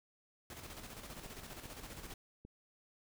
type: noise with tremolo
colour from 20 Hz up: pink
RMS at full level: -48 dBFS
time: 0.5-2.14 s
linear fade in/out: 2 ms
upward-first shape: square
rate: 15 Hz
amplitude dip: 45%
type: click train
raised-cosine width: 3 ms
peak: -39 dBFS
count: 4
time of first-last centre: 1.26-2.45 s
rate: 2.52 Hz
effects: none